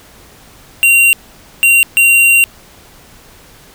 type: tone bursts at uneven times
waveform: square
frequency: 2761 Hz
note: F7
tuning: 20 cents flat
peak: -6 dBFS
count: 3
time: 0.83-1.13 / 1.63-1.83 / 1.97-2.44 s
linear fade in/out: 0 ms
effects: pink hiss -41 dBFS RMS until 3.74 s